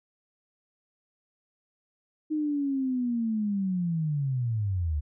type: linear sweep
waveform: sine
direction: down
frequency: 311.1 to 70.5 Hz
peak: -25 dBFS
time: 2.3-5.01 s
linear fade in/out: 20 ms
effects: none